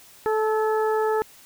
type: harmonic tone with a mistuned harmonic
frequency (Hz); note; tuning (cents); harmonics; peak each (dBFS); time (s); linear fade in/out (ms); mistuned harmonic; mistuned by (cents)
435.4; A4; -18; 1 / 2 / 3 / 4; -21 / -26 / -31 / -35; 0.26-1.22; 0; 4; -24
effects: white hiss -50 dBFS RMS until 1.45 s